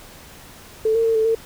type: tone with pitch steps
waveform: sine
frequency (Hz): 439.7 / 455.7 / 451.9 / 440.3 / 452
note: A4 / A#4 / A4 / A4 / A4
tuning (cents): -1 / -39 / +46 / +1 / +47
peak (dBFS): -15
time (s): 0.85-1.35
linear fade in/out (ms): 5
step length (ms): 100
effects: pink hiss -43 dBFS RMS until 1.45 s